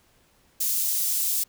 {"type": "high-pass noise", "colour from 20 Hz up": "white", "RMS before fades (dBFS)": -25, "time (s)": [0.6, 1.44], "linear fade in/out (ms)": 10, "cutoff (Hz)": 6200, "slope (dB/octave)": 12, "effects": ["pink hiss -62 dBFS RMS until 1.48 s"]}